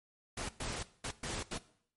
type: noise bursts at uneven times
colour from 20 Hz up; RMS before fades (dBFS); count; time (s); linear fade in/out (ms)
pink; -39; 5; 0.37-0.49 / 0.6-0.83 / 1.04-1.11 / 1.23-1.43 / 1.51-1.58; 5
effects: noise-tail reverb RT60 0.6 s tail -17 dB re dry + MP3 48 kbps